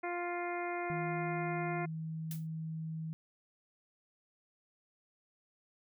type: harmonic tone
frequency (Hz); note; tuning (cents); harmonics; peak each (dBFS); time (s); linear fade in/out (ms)
350; F4; +4; 1 / 2 / 3 / 4 / 5 / 6 / 7; -39 / -39 / -45 / -46 / -49 / -44 / -50; 0.03-1.86; 10
type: tone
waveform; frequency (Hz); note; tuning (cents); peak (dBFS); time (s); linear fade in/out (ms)
sine; 160; D#3; +49; -37; 0.9-3.13; 0
type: noise with exponential decay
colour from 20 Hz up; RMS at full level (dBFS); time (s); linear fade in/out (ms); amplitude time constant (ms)
blue; -41; 2.31-2.47; 1; 34
effects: none